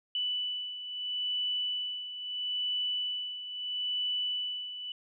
sine beating tone pair, 2976 / 2976.76 Hz, F#7 / F#7, +9 / +10 cents, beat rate 0.76 Hz, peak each -32 / -38 dBFS, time 0.15-4.92 s, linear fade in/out 2 ms, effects none

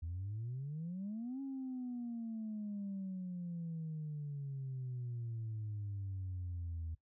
sine exponential two-way sweep, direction up then down, 80 to 274.8 to 80 Hz, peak -38 dBFS, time 0.02-6.95 s, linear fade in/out 10 ms, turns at 1.41 s, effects noise-tail reverb RT60 0.1 s tail -18 dB re dry + tanh soft clip ceiling -36 dBFS

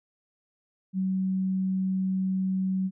sine tone, 188.8 Hz, F#3, 35 cents sharp, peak -24 dBFS, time 0.93-2.91 s, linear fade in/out 50 ms, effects none

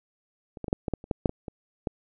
clicks, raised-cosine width 2 ms, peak -27 / -20 / -19 / -9 / -15 / -13 / -29 / -12 / -7 / -19 / -22 / -14 dBFS, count 12, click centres 0.572 / 0.643 / 0.682 / 0.729 / 0.882 / 0.937 / 1.041 / 1.112 / 1.258 / 1.294 / 1.482 / 1.872 s, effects none

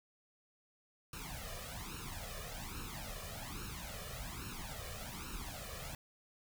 pink noise with flanger, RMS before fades -45 dBFS, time 1.13-5.95 s, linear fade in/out 2 ms, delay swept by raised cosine 0.73 to 1.71 ms, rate 1.2 Hz, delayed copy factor +0.85, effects none

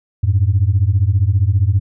sine beating tone pair, 90.3 / 105.3 Hz, F#2 / G#2, -42 / +24 cents, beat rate 15 Hz, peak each -13 / -13 dBFS, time 0.23-1.8 s, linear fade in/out 10 ms, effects tanh soft clip ceiling -5 dBFS

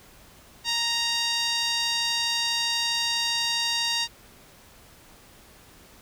sawtooth tone with band-pass filter, 932.3 Hz, A#5, in tune, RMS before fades -26 dBFS, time 0.64-4.08 s, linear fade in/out 50 ms, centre 4300 Hz, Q 2.1, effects pink hiss -52 dBFS RMS until 6.01 s

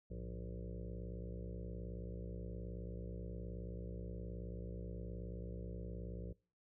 harmonic tone with a mistuned harmonic, 58.8 Hz, A#1, 16 cents sharp, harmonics 1 / 2 / 3 / 5 / 6 / 7 / 8 / 9 / 10, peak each -46 / -50 / -49 / -60 / -58 / -57 / -56 / -58 / -63 dBFS, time 0.1-6.33 s, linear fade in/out 10 ms, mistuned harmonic 2, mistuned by -150 cents, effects noise-tail reverb RT60 0.4 s tail -25 dB re dry

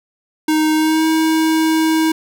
square tone with pitch glide, 311.1 to 318.9 Hz, D#4 to D#4, 0 to +43 cents, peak -13 dBFS, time 0.48-2.12 s, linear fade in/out 5 ms, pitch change +43 cents, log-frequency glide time 0.74-1.06 s, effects none

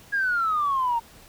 sine exponential sweep, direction down, 1661 to 912 Hz, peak -20 dBFS, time 0.12-1 s, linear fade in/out 20 ms, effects tanh soft clip ceiling -16 dBFS + pink hiss -50 dBFS RMS until 1.28 s

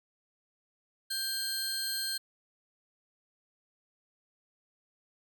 sawtooth tone pair together, 1581 / 4217 Hz, G6 / C8, +14 / +13 cents, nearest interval octave + perfect fourth, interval 1699 cents, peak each -35 / -30 dBFS, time 1.1-2.18 s, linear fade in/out 10 ms, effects none

